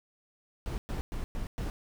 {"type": "noise bursts", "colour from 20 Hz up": "brown", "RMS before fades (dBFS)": -34, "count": 5, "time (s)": [0.66, 1.7], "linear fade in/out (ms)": 0, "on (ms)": 120, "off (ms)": 110, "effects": []}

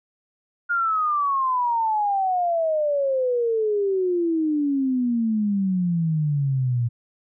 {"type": "exponential sweep", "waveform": "sine", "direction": "down", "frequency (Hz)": [1427, 116.3], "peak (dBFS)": -19, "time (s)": [0.69, 6.89], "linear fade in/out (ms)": 20, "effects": []}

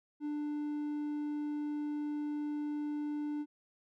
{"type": "tone", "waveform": "triangle", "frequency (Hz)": 296.2, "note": "D4", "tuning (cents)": 15, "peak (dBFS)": -32, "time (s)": [0.2, 3.46], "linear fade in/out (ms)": 50, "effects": []}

